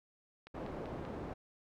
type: click train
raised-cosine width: 0.3 ms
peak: -35 dBFS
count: 4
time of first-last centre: 0.47-1.051 s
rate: 5.16 Hz
type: low-pass noise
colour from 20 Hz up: white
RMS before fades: -43 dBFS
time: 0.54-1.34 s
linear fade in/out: 10 ms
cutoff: 540 Hz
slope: 12 dB/octave
effects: none